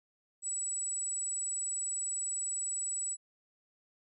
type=tone; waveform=sine; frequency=7870 Hz; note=B8; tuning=7 cents flat; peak=-32 dBFS; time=0.42-3.17 s; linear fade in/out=50 ms; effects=tanh soft clip ceiling -28 dBFS